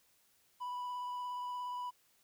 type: tone with vibrato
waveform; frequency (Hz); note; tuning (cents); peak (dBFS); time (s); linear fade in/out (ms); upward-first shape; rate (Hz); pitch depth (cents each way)
triangle; 987.8; B5; 0; -36; 0.6-1.91; 20; sine; 17; 12
effects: white hiss -71 dBFS RMS until 2.23 s